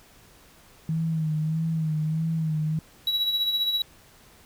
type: tone with vibrato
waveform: sine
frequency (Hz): 158.4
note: D#3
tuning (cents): +31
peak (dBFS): -23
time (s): 0.89-2.79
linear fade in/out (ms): 2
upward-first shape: sine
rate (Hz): 1.6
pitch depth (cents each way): 49
type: tone with tremolo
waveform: triangle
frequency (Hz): 3900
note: B7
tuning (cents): -23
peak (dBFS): -19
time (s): 3.07-3.82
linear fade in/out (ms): 2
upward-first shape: sine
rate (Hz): 15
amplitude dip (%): 50
effects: pink hiss -54 dBFS RMS until 4.45 s